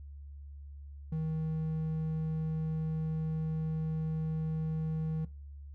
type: tone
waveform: triangle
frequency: 158.4 Hz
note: D#3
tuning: 31 cents sharp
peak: -29 dBFS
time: 1.12-5.25 s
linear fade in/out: 5 ms
effects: noise-tail reverb RT60 0.4 s tail -21 dB re dry + added 71 Hz sine -44 dBFS peak until 5.74 s